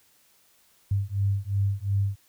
sine beating tone pair, 98 / 100.8 Hz, G2 / G2, 0 / +49 cents, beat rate 2.8 Hz, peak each -26 dBFS, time 0.91-2.16 s, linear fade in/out 5 ms, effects white hiss -62 dBFS RMS until 2.28 s

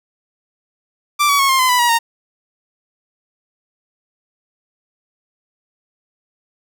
sawtooth tone with pitch steps, 1174.7 / 1135.3 / 1097.3 / 1060.5 / 1025 / 990.7 / 957.5 / 925.4 Hz, D6 / C#6 / C#6 / C6 / C6 / B5 / A#5 / A#5, 0 / +41 / -18 / +23 / -36 / +5 / +46 / -13 cents, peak -8 dBFS, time 1.19-1.99 s, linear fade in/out 20 ms, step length 100 ms, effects none

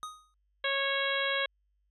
square tone with exponential decay, 1247 Hz, D#6, 3 cents sharp, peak -35 dBFS, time 0.03-0.34 s, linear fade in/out 0 ms, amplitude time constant 67 ms
harmonic tone, 550 Hz, C#5, 14 cents flat, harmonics 1 / 2 / 3 / 4 / 5 / 6 / 7, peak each -34 / -37 / -33 / -35 / -39 / -35 / -38 dBFS, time 0.64-1.46 s, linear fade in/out 5 ms
effects added 50 Hz sine -70 dBFS peak until 1.9 s + resampled to 24000 Hz

